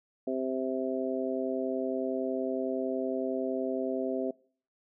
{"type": "harmonic tone", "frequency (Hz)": 130.81, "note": "C3", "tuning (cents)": 0, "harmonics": [2, 3, 4, 5], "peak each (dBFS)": [-33, -34, -36, -35], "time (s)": [0.27, 4.31], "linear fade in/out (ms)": 5, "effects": ["noise-tail reverb RT60 0.5 s tail -24 dB re dry"]}